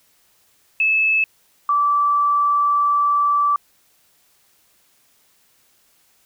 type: tone pair in turn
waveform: sine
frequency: 2607 / 1161.3 Hz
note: E7 / D6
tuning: -20 / -20 cents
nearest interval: octave + major second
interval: 1400 cents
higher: first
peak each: -14 dBFS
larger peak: neither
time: 0.8-1.24 / 1.69-3.56 s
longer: second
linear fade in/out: 2 ms
effects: white hiss -59 dBFS RMS until 6.25 s